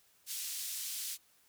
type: band-pass noise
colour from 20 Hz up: white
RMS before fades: -40 dBFS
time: 0.26-1.18 s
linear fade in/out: 50 ms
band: 3500 to 13000 Hz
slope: 12 dB/octave
effects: white hiss -68 dBFS RMS until 1.48 s